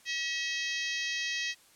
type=harmonic tone; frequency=642 Hz; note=E5; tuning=46 cents flat; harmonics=3 / 4 / 5 / 6 / 7 / 8 / 9 / 10; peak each=-35 / -37 / -39 / -41 / -42 / -43 / -44 / -45 dBFS; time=0.05-1.55 s; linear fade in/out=50 ms; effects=white hiss -60 dBFS RMS until 1.75 s + low-pass 11000 Hz 12 dB/octave